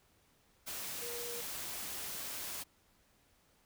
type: tone in noise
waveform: sine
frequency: 476.8 Hz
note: A#4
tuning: 39 cents sharp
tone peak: -44 dBFS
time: 1.01-1.42 s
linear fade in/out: 20 ms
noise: white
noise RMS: -42 dBFS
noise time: 0.66-2.64 s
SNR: -5 dB
effects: pink hiss -70 dBFS RMS until 3.65 s